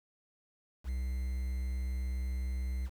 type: tone with quantisation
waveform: triangle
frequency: 63.7 Hz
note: C2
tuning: 46 cents flat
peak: -30 dBFS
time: 0.84-2.9 s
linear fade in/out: 50 ms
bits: 9
effects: none